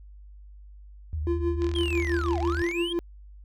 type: tone with vibrato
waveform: sine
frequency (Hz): 77.1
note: D#2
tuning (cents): -15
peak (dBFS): -27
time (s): 1.13-2.62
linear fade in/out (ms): 0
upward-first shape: sine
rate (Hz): 9.1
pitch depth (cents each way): 66
type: tone with tremolo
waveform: triangle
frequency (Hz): 343.4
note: F4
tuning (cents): -29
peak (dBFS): -20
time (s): 1.27-2.99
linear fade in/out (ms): 0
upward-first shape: triangle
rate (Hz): 6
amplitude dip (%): 85
type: click train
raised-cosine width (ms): 0.2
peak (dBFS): -23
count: 47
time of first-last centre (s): 1.62-2.713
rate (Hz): 42.1
type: linear two-way sweep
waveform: triangle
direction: down then up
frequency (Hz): 3299 to 644 to 3299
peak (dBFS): -29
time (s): 1.75-2.93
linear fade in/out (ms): 5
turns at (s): 2.39
effects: added 50 Hz sine -44 dBFS peak until 3.44 s